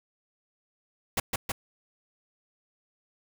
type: noise with echo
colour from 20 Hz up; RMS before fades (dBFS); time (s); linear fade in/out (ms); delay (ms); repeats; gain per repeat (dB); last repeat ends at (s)
pink; -26; 1.17-1.2; 5; 160; 2; -2; 1.52
effects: none